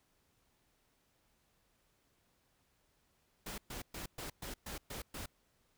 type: noise bursts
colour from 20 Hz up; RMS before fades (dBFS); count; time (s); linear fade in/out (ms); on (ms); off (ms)
pink; -44; 8; 3.46-5.26; 5; 120; 120
effects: pink hiss -75 dBFS RMS until 5.77 s